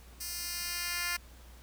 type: tone with high-pass filter sweep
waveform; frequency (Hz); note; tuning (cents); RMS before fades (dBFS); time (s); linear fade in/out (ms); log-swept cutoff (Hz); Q
10% pulse; 350; F4; +4; -36; 0.2-1.17; 10; 6300 to 1900; 0.83
effects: added 60 Hz sine -51 dBFS peak until 1.62 s + pink hiss -58 dBFS RMS until 1.62 s